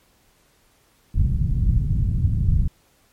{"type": "low-pass noise", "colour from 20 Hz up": "white", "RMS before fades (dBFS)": -19, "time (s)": [1.14, 2.68], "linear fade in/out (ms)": 5, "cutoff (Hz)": 130, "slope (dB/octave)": 24, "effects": ["pink hiss -60 dBFS RMS until 3.12 s", "MP3 64 kbps"]}